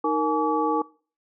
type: tone cluster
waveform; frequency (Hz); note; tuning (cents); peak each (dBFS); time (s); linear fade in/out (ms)
sine; 311.7 / 464.6 / 846 / 1146; D#4 / A#4 / G#5 / D6; +3 / -6 / +32 / -43; -26; 0.04-0.82; 5
effects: noise-tail reverb RT60 0.4 s tail -22 dB re dry